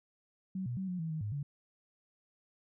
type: tone with pitch steps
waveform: sine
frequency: 188.6 / 121.8 / 190.2 / 180.5 / 162.1 / 157.1 / 104.5 / 142.9 Hz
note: F#3 / B2 / F#3 / F#3 / E3 / D#3 / G#2 / D3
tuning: +33 / -24 / +48 / -43 / -29 / +17 / +11 / -47 cents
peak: -34 dBFS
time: 0.55-1.43 s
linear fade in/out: 5 ms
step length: 110 ms
effects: none